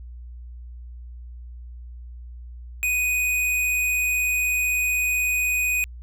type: tone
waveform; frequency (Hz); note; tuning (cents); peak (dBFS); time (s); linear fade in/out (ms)
square; 2489; D#7; 0; -21; 2.83-5.84; 0
effects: added 60 Hz sine -36 dBFS peak until 6.02 s